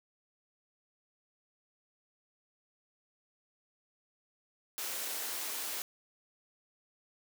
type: high-pass noise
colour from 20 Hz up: white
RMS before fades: -38 dBFS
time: 4.78-5.82 s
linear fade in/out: 0 ms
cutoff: 290 Hz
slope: 24 dB/octave
effects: none